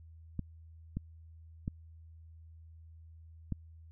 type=clicks; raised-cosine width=5 ms; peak=-22 dBFS; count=4; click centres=0.393 / 0.97 / 1.679 / 3.523 s; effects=added 81 Hz sine -51 dBFS peak until 3.91 s